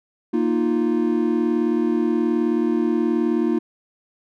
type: chord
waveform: triangle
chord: Bb suspended fourth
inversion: none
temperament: just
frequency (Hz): 233.1 / 310.8 / 349.6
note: Bb3 / Eb4 / F4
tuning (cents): 0 / -2 / +2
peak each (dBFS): -20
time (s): 0.33-3.59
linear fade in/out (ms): 10
effects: none